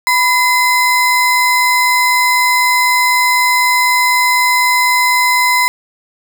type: ring-modulated tone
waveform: square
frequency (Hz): 1522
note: F#6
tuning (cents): +48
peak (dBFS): -7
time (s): 0.07-5.68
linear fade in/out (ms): 0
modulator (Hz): 534
effects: none